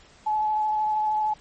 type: tone with vibrato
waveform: sine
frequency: 856 Hz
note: A5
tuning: 48 cents flat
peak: -21 dBFS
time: 0.26-1.34 s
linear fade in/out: 10 ms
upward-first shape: sine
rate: 13 Hz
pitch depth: 13 cents each way
effects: pink hiss -53 dBFS RMS until 1.4 s + MP3 32 kbps